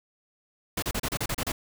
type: noise bursts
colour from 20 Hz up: pink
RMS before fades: -29 dBFS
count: 9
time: 0.77-1.52 s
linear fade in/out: 5 ms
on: 54 ms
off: 33 ms
effects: none